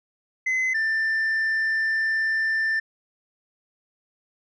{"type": "tone pair in turn", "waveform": "sine", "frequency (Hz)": [2042, 1780.7], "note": ["C7", "A6"], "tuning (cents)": [-43, 20], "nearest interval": "major second", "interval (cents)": 237, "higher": "first", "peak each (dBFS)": -18, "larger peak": "neither", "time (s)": [[0.46, 0.74], [0.74, 2.8]], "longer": "second", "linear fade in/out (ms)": 10, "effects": ["tanh soft clip ceiling -20 dBFS"]}